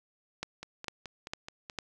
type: two click trains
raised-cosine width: 0.2 ms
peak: -17 / -24 dBFS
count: 4 / 6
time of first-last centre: 0.43-1.787 / 0.63-1.698 s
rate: 2.21 / 4.68 Hz
effects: none